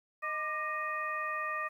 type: harmonic tone with a mistuned harmonic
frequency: 622.3 Hz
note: D#5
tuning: in tune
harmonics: 1 / 2 / 3 / 4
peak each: -43 / -35 / -37 / -43 dBFS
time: 0.22-1.69 s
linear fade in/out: 20 ms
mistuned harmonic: 2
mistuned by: -74 cents
effects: 11-bit